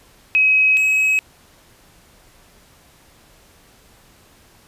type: tone pair in turn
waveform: sine / triangle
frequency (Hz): 2545 / 2554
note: D#7 / D#7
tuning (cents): +39 / +45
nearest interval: unison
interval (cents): 6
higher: second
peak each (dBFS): -11 / -12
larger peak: first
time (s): 0.35-0.77 / 0.77-1.19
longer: neither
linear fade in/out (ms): 0
effects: pink hiss -51 dBFS RMS until 4.67 s + resampled to 32000 Hz